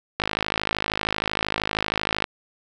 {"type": "click train", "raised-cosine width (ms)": 0.3, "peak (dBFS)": -6, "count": 109, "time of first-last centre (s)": [0.2, 2.242], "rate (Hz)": 52.9, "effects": []}